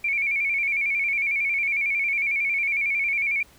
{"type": "tone with vibrato", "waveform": "sine", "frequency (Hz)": 2285, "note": "D7", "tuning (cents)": -48, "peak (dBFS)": -21, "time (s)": [0.04, 3.43], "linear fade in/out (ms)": 5, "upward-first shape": "square", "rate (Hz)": 11, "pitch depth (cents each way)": 59, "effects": ["pink hiss -54 dBFS RMS until 3.58 s"]}